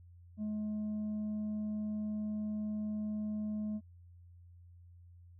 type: tone with tanh clipping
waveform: sine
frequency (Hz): 212.3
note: G#3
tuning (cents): +38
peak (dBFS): -35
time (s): 0.37-3.81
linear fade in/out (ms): 50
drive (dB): 3
effects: added 87 Hz sine -54 dBFS peak until 5.39 s